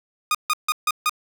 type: tone bursts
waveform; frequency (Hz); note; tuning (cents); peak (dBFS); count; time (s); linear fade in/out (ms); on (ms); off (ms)
sawtooth; 1231; D#6; -19; -14; 5; 0.31-1.095; 2; 37; 150
effects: none